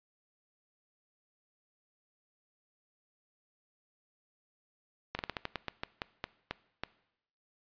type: slowing click train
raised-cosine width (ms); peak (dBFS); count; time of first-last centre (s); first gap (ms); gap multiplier
0.3; -18; 13; 5.15-6.836; 40; 1.21
effects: noise-tail reverb RT60 0.8 s tail -20 dB re dry + resampled to 11025 Hz